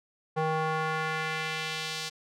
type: tone with band-pass filter sweep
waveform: square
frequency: 157.7 Hz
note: D#3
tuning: 24 cents sharp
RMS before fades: -31 dBFS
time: 0.36-2.1 s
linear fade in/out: 20 ms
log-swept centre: 740 to 4700 Hz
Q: 1.2
effects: none